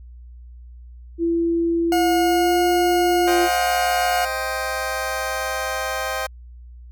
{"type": "tone with pitch glide", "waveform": "sine", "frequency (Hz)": [336.2, 346.9], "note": ["E4", "F4"], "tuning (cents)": [34, -12], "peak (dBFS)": -17, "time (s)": [1.18, 3.49], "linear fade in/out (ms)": 50, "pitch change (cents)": 54, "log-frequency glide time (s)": [2.15, 2.6]}
{"type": "tone", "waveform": "40% pulse", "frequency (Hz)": 719, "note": "F#5", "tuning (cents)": -50, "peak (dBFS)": -18, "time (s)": [1.92, 4.25], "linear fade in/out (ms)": 2}
{"type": "chord", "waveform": "20% pulse", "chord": "C minor", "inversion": "none", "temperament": "just", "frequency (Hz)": [523.3, 627.9, 784.9], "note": ["C5", "Eb5", "G5"], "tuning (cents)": [0, 16, 2], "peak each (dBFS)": -23, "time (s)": [3.27, 6.27], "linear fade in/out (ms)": 10}
{"effects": ["added 60 Hz sine -38 dBFS peak until 6.91 s"]}